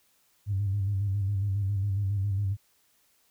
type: tone with vibrato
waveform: sine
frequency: 99.3 Hz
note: G2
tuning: 23 cents sharp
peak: -24 dBFS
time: 0.46-2.57 s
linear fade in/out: 50 ms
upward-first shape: square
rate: 7.3 Hz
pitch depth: 53 cents each way
effects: tanh soft clip ceiling -20 dBFS + white hiss -67 dBFS RMS until 3.3 s